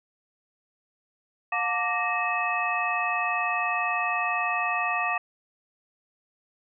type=tone cluster; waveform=sine; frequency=716 / 894 / 1168 / 1864 / 2584 Hz; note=F5 / A5 / D6 / A#6 / E7; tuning=+43 / +27 / -10 / -1 / -35 cents; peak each=-30 / -35 / -29 / -31 / -29 dBFS; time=1.52-5.18 s; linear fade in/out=5 ms; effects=none